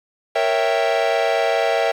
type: chord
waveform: 45% pulse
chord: A# diminished seventh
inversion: none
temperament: equal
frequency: 466.2 / 554.4 / 659.3 / 784 Hz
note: A#4 / C#5 / E5 / G5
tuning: 0 / 0 / 0 / 0 cents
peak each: -23 / -23 / -20 / -23 dBFS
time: 0.35-1.92 s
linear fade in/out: 10 ms
effects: low-pass 4000 Hz 12 dB/octave + 8-bit